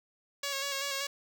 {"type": "tone with vibrato", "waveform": "5% pulse", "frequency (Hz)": 554.4, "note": "C#5", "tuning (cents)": 0, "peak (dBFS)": -21, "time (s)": [0.43, 1.07], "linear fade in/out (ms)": 5, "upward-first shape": "square", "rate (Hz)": 5.2, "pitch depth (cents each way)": 26, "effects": []}